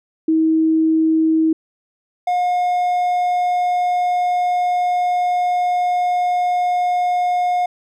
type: tone pair in turn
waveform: sine / triangle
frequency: 319.4 / 717 Hz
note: D#4 / F5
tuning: +45 / +45 cents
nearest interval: octave + major second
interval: 1400 cents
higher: second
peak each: -12 / -13 dBFS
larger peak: first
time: 0.28-1.53 / 2.27-7.66 s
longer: second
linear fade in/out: 5 ms
effects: none